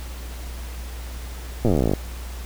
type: slowing click train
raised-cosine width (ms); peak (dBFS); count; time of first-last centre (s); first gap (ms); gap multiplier
2; -7; 22; 1.65-1.936; 8; 1.05
effects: added 60 Hz sine -31 dBFS peak until 2.45 s + pink hiss -41 dBFS RMS until 2.45 s